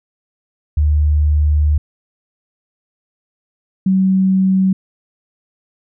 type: tone pair in turn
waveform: sine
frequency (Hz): 75 / 189.64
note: D2 / F#3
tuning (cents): +37 / +43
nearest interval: octave + major third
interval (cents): 1606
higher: second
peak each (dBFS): -10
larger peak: neither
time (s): 0.77-1.78 / 3.86-4.73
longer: first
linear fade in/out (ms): 5
effects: none